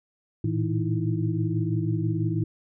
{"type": "tone cluster", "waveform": "sine", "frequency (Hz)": [111.1, 117.2, 161.5, 313.3, 331.9], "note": ["A2", "A#2", "E3", "D#4", "E4"], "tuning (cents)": [17, 10, -35, 12, 12], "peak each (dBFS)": [-26, -35, -28, -32, -32], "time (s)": [0.44, 2.44], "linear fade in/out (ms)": 5, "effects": []}